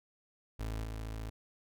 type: tone with level steps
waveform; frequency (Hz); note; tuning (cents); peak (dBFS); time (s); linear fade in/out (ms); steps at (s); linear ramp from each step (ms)
30% pulse; 54.5; A1; -16; -33 / -36; 0.59-1.3; 10; 0.84; 5
effects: none